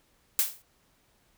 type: noise with exponential decay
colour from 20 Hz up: blue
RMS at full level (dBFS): -21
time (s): 0.39-0.62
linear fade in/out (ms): 0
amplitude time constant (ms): 48
effects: pink hiss -67 dBFS RMS until 1.37 s